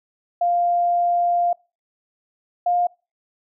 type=tone pair in turn; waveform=sine; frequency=698.5 / 706.6 Hz; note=F5 / F5; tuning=0 / +20 cents; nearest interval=unison; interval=20 cents; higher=second; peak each=-16 dBFS; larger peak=neither; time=0.41-1.53 / 2.66-2.87 s; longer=first; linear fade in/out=5 ms; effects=noise-tail reverb RT60 0.3 s tail -25 dB re dry